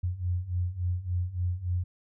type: beating tone pair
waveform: sine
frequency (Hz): 87.31 / 90.81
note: F2 / F#2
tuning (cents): 0 / -32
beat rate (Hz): 3.5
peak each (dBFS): -32 / -29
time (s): 0.03-1.84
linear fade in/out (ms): 10
effects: none